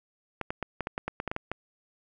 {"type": "clicks", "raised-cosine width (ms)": 0.5, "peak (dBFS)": -16, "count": 12, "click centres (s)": [0.413, 0.505, 0.627, 0.807, 0.871, 0.979, 1.08, 1.201, 1.277, 1.315, 1.364, 1.516], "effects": []}